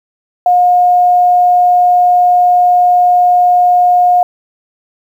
sine tone, 716 Hz, F5, 43 cents sharp, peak -5 dBFS, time 0.46-4.23 s, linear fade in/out 2 ms, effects 7-bit

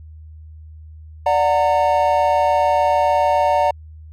triangle chord, D augmented, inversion none, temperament just, 587.3 / 734.2 / 917.7 Hz, D5 / F#5 / A#5, 0 / -14 / -27 cents, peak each -16 dBFS, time 1.26-3.71 s, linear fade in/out 5 ms, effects added 78 Hz sine -36 dBFS peak until 4.12 s

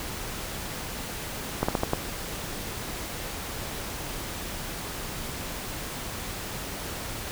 slowing click train, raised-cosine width 1 ms, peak -9 dBFS, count 5, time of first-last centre 1.63-1.934 s, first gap 55 ms, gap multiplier 1.22, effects pink hiss -35 dBFS RMS until 7.31 s

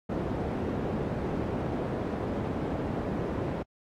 white low-pass noise, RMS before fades -31 dBFS, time 0.09-3.63 s, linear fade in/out 10 ms, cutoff 410 Hz, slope 12 dB/octave, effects high-pass 60 Hz 12 dB/octave + AAC 48 kbps

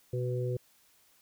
harmonic tone, 124.3 Hz, B2, 12 cents sharp, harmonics 1 / 3 / 4, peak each -31 / -36 / -37 dBFS, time 0.13-0.57 s, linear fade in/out 5 ms, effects white hiss -65 dBFS RMS until 1.21 s

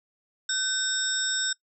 sine tone cluster, 1528 / 3674 / 5360 / 7720 Hz, G6 / A#7 / E8 / B8, -45 / -26 / +28 / -40 cents, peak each -30 dBFS, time 0.49-1.53 s, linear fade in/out 5 ms, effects noise-tail reverb RT60 0.1 s tail -23 dB re dry

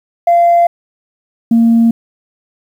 sine tone pair in turn, 689 / 230.4 Hz, F5 / A#3, -24 / -20 cents, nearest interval octave + perfect fifth, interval 1896 cents, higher first, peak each -4 dBFS, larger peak neither, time 0.27-0.67 / 1.51-1.91 s, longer neither, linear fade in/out 5 ms, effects tanh soft clip ceiling -3 dBFS + 7-bit

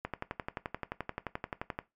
click train, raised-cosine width 0.5 ms, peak -19 dBFS, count 21, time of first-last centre 0.05-1.789 s, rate 11.5 Hz, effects noise-tail reverb RT60 0.2 s tail -17 dB re dry + MP3 96 kbps

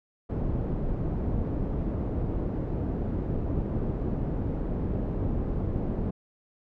pink low-pass noise, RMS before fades -29 dBFS, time 0.29-6.11 s, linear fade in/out 10 ms, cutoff 400 Hz, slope 12 dB/octave, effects none

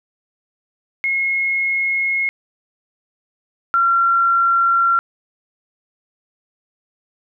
sine tone pair in turn, 2164 / 1369.2 Hz, C#7 / F6, -42 / -35 cents, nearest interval minor sixth, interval 793 cents, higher first, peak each -16 / -12 dBFS, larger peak second, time 1.04-2.29 / 3.74-4.99 s, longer neither, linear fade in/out 0 ms, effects none

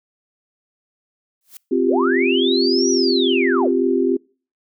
blue noise with exponential growth, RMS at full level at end -34 dBFS, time 1.41-1.57 s, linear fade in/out 1 ms, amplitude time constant 33 ms
sine chord, C suspended fourth, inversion none, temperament just, 261.6 / 348.8 / 392.4 Hz, C4 / F4 / G4, 0 / -2 / +2 cents, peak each -19 dBFS, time 1.71-4.17 s, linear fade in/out 10 ms
sine linear two-way sweep, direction up then down, 277.2 to 5920 to 303.8 Hz, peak -20 dBFS, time 1.87-3.7 s, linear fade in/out 10 ms, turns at 2.9 s
effects noise-tail reverb RT60 0.4 s tail -25 dB re dry

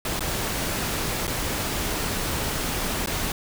pink noise with dropouts, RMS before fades -27 dBFS, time 0.05-3.32 s, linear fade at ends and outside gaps 2 ms, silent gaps 0.194-0.206 / 1.27-1.277 / 3.061-3.072 s, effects none

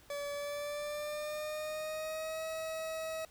40% pulse tone with pitch glide, 574 to 640.6 Hz, D5 to E5, -40 to -50 cents, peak -36 dBFS, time 0.1-3.25 s, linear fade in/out 2 ms, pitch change +190 cents, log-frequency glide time 0.33-2.45 s, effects pink hiss -61 dBFS RMS until 3.3 s

